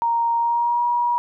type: tone with pitch glide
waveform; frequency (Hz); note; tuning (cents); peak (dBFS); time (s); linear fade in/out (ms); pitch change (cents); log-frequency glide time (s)
sine; 932.3 to 959.1; A#5 to A#5; 0 to +49; -17; 0.02-1.18; 0; +49; 0.37-0.84
effects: none